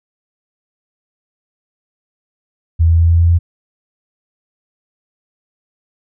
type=tone with pitch steps; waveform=sine; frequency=82.41 / 82.98 / 83.56 / 84.14 / 84.73 / 85.32 Hz; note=E2 / E2 / E2 / E2 / E2 / F2; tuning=0 / +12 / +24 / +36 / +48 / -40 cents; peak=-7 dBFS; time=2.79-3.39 s; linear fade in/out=20 ms; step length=100 ms; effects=none